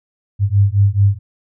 sine beating tone pair, 98 / 102.6 Hz, G2 / G#2, 0 / -21 cents, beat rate 4.6 Hz, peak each -13 dBFS, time 0.39-1.19 s, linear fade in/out 50 ms, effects none

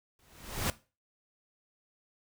pink noise with exponential growth, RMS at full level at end -28 dBFS, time 0.19-0.7 s, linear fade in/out 1 ms, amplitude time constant 110 ms, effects noise-tail reverb RT60 0.3 s tail -17 dB re dry

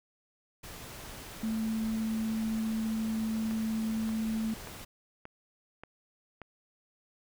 pink noise, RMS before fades -45 dBFS, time 0.63-4.85 s, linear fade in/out 10 ms
sine tone, 221.2 Hz, A3, 9 cents sharp, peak -29 dBFS, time 1.43-4.54 s, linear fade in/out 5 ms
click train, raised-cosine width 0.5 ms, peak -29 dBFS, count 6, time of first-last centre 3.51-6.417 s, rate 1.72 Hz
effects none

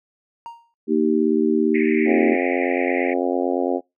triangle tone with exponential decay, 932.3 Hz, A#5, in tune, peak -27 dBFS, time 0.46-0.74 s, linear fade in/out 0 ms, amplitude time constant 59 ms
sine chord, Eb major, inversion second, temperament just, 233.3 / 311.1 / 388.9 Hz, Bb3 / Eb4 / G4, +2 / 0 / -14 cents, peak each -20 dBFS, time 0.87-2.37 s, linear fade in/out 50 ms
pink band-pass noise, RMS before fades -29 dBFS, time 1.74-3.14 s, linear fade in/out 10 ms, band 1900 to 2400 Hz, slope 96 dB/octave
harmonic tone, 88.9 Hz, F2, 31 cents sharp, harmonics 3 / 4 / 5 / 6 / 7 / 8 / 9, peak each -24 / -24 / -26 / -26 / -29 / -29 / -33 dBFS, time 2.05-3.81 s, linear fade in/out 50 ms
effects noise-tail reverb RT60 0.2 s tail -24 dB re dry

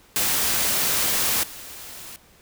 white noise with level steps, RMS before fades -22 / -39 dBFS, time 0.16-2.16 s, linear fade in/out 0 ms, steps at 1.43 s, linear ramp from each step 5 ms, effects pink hiss -54 dBFS RMS until 2.41 s

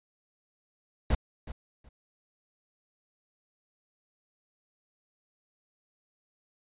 brown noise with echo, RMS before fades -24 dBFS, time 1.1-1.15 s, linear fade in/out 5 ms, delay 370 ms, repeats 2, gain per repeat -15 dB, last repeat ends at 1.89 s, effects resampled to 8000 Hz

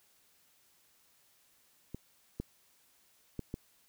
clicks, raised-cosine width 3 ms, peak -27 / -23 / -24 / -24 dBFS, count 4, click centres 1.946 / 2.4 / 3.393 / 3.541 s, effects white hiss -68 dBFS RMS until 3.88 s

